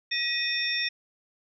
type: tone cluster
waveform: sine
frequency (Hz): 1912 / 2498 / 3605 / 5460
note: A#6 / D#7 / A7 / F8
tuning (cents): +43 / +6 / +41 / -40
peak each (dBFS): -31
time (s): 0.11-0.89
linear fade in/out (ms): 10
effects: none